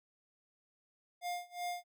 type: tone with tremolo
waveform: square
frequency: 707 Hz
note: F5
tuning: 21 cents sharp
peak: -36 dBFS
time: 1.21-1.84 s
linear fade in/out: 50 ms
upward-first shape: sine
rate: 2.7 Hz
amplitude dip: 95%
effects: none